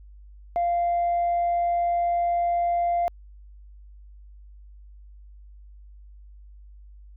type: tone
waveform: sine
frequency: 694 Hz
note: F5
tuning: 11 cents flat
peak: -19 dBFS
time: 0.56-3.08 s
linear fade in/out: 0 ms
effects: tanh soft clip ceiling -18 dBFS + added 50 Hz sine -44 dBFS peak until 7.16 s